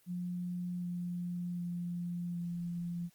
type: tone with pitch steps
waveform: sine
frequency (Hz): 177.7 / 176.07 / 174.45 / 172.84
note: F3 / F3 / F3 / F3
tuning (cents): +30 / +14 / -2 / -18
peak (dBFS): -35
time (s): 0.06-3.1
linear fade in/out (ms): 50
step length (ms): 760
effects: white hiss -68 dBFS RMS until 3.14 s + Opus 24 kbps